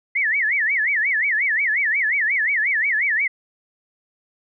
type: tone with vibrato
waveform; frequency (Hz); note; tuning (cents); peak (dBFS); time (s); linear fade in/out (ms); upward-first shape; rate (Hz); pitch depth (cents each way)
sine; 1977; B6; +1; -17; 0.15-3.28; 10; sine; 5.6; 260
effects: none

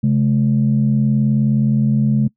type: tone pair together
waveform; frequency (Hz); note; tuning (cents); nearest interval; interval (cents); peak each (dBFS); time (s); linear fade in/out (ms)
sine; 134.8 / 214; C#3 / A3; -48 / -48; minor sixth; 800; -14; 0.03-2.28; 10
effects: noise-tail reverb RT60 0.1 s tail -22 dB re dry + tanh soft clip ceiling -6 dBFS

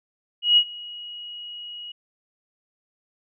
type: tone with ADSR envelope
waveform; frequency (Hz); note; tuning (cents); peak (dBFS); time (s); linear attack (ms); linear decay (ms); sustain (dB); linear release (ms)
sine; 2900; F#7; -35; -11; 0.42-1.92; 150; 67; -23; 7
effects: none

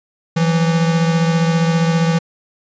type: beating tone pair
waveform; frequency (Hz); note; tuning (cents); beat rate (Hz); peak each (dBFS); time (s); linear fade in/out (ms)
square; 164.81 / 179.81; E3 / F#3; 0 / -49; 15; -14 / -22; 0.36-2.19; 10
effects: resampled to 16000 Hz

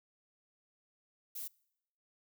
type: noise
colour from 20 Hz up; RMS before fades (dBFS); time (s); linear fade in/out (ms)
violet; -42; 1.35-1.48; 10
effects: noise-tail reverb RT60 0.8 s tail -25 dB re dry

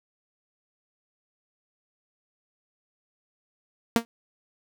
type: tone with exponential decay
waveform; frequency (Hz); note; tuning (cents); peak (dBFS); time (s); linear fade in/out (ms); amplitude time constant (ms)
sawtooth; 231.6; A#3; -11; -10; 3.96-4.05; 0; 18
effects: none

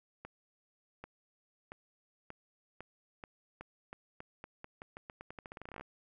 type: accelerating click train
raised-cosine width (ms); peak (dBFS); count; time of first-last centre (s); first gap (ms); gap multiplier
0.5; -30; 29; 0.25-5.81; 790; 0.86
effects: none

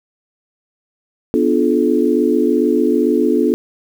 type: chord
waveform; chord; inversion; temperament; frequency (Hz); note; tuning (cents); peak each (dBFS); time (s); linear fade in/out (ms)
sine; B half-diminished seventh; none; equal with one note detuned; 246.9 / 293.7 / 349.2 / 431.4; B3 / D4 / F4 / A4; 0 / 0 / 0 / -34; -17; 1.34-3.54; 0
effects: 7-bit

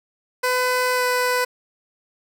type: tone with pitch glide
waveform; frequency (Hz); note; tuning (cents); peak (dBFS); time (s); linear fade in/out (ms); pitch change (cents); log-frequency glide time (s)
15% pulse; 503 to 498.7; B4 to B4; +32 to +17; -12; 0.43-1.45; 10; -15; 0.94-1.04
effects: none

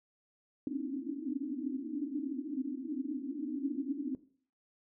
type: band-pass noise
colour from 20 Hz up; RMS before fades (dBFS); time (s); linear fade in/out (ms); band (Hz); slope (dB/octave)
white; -37; 0.67-4.15; 2; 260 to 300; 96
effects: noise-tail reverb RT60 0.5 s tail -17 dB re dry

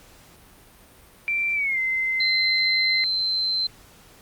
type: tone with pitch glide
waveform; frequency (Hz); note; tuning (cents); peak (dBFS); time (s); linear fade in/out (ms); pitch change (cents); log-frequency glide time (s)
sine; 2349 to 2069; D7 to C7; 0 to -20; -21; 1.28-3.04; 0; -220; 1.54-1.79
type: tone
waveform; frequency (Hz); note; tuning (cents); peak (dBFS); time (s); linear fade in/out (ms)
sine; 4096; C8; -38; -21; 2.2-3.67; 5
effects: pink hiss -51 dBFS RMS until 4.21 s + Opus 48 kbps

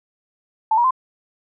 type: tone with pitch steps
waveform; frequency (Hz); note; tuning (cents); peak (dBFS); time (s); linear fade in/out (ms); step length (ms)
sine; 880 / 954.1 / 1034.5; A5 / A#5 / C6; 0 / +40 / -20; -13; 0.71-0.908; 5; 66
effects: none

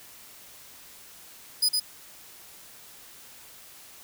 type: tone with echo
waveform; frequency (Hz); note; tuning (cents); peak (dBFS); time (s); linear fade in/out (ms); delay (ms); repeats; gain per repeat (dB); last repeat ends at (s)
sawtooth; 4978; D#8; 0; -17; 1.62-1.69; 10; 110; 1; -3; 1.8
effects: white hiss -49 dBFS RMS until 4.03 s

